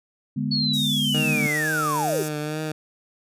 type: chord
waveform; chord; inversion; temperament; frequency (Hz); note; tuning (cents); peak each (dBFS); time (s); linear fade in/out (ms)
sine; G# diminished; second; equal; 146.83 / 207.7 / 246.9; D3 / G#3 / B3; 0 / 0 / 0; -27; 0.36-1.47; 10
type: linear sweep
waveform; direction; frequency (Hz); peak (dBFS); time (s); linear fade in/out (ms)
sine; down; 4435 to 349.2; -22; 0.51-2.23; 10
type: high-pass noise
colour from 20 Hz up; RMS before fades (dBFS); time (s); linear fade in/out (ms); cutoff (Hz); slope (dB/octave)
pink; -35; 0.73-2.29; 10; 5100; 96
type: tone with vibrato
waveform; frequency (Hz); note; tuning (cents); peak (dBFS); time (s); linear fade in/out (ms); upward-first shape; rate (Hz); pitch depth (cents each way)
15% pulse; 152.8; D#3; -31; -20; 1.14-2.72; 5; triangle; 2.2; 43
effects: resampled to 32000 Hz